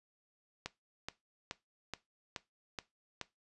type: click train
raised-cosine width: 0.2 ms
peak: -21 dBFS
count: 7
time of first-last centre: 0.66-3.213 s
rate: 2.35 Hz
effects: noise-tail reverb RT60 0.2 s tail -18 dB re dry + resampled to 24000 Hz